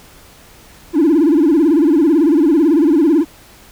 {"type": "tone with vibrato", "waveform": "triangle", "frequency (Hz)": 311.1, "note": "D#4", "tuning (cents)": 0, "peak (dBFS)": -5, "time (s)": [0.93, 3.25], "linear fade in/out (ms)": 50, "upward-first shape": "sine", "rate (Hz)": 18, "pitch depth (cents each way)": 190, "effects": ["tanh soft clip ceiling -5 dBFS", "pink hiss -43 dBFS RMS until 3.71 s"]}